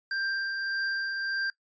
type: tone with tremolo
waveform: square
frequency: 1581 Hz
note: G6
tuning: 14 cents sharp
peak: -28 dBFS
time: 0.11-1.5 s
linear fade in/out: 2 ms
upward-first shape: triangle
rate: 1.7 Hz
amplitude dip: 35%
effects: noise-tail reverb RT60 0.1 s tail -20 dB re dry + resampled to 16000 Hz